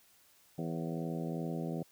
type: harmonic tone with a mistuned harmonic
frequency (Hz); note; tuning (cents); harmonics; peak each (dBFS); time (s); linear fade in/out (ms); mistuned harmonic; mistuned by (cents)
82.41; E2; 0; 2 / 3 / 4 / 5 / 6 / 7 / 8 / 9; -37 / -41 / -43 / -45 / -47 / -48 / -49 / -50; 0.58-1.83; 5; 7; -65
effects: white hiss -65 dBFS RMS until 1.91 s